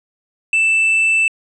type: tone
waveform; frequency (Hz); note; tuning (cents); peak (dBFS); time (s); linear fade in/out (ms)
triangle; 2649; E7; +8; -10; 0.53-1.28; 2
effects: resampled to 24000 Hz